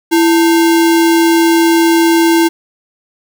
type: tone with sample-and-hold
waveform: sine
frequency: 332.5 Hz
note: E4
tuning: 15 cents sharp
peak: -6 dBFS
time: 0.11-2.49 s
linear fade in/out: 20 ms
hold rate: 1225 Hz
effects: none